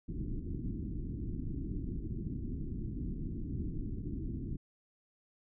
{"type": "low-pass noise", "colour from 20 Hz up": "pink", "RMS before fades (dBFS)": -38, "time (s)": [0.08, 4.57], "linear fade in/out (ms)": 10, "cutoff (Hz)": 340, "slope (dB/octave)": 48, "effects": []}